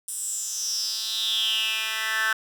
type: tone with high-pass filter sweep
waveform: 10% pulse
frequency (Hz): 220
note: A3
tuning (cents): 0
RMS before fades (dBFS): -27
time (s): 0.08-2.33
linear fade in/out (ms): 2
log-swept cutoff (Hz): 9100 to 1600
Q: 6.8
effects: none